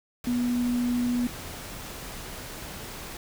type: tone in noise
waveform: sine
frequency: 243.7 Hz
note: B3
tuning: 23 cents flat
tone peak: -23 dBFS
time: 0.27-1.27 s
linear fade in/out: 2 ms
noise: pink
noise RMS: -39 dBFS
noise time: 0.24-3.17 s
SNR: +13 dB
effects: none